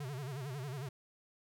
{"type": "tone with vibrato", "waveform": "square", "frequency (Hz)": 135.8, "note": "C#3", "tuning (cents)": -35, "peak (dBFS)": -40, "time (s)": [0, 0.89], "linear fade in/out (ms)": 5, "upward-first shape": "sine", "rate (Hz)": 11, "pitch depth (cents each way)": 160, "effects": []}